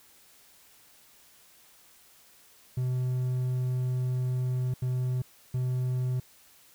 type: tone bursts at uneven times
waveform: triangle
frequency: 126.8 Hz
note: B2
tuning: 46 cents sharp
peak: -24 dBFS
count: 3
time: 2.77-4.74 / 4.82-5.22 / 5.54-6.2 s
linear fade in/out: 5 ms
effects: white hiss -58 dBFS RMS until 6.74 s